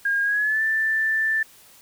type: tone with pitch glide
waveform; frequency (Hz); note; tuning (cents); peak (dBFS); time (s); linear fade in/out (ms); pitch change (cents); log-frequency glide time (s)
sine; 1622 to 1768.8; G#6 to A6; -41 to +9; -19; 0.05-1.43; 5; +150; 0.23-0.62
effects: white hiss -51 dBFS RMS until 1.81 s